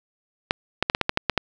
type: clicks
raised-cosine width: 0.3 ms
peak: -3 dBFS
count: 9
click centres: 0.509 / 0.826 / 0.899 / 0.949 / 1.013 / 1.094 / 1.174 / 1.297 / 1.377 s
effects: none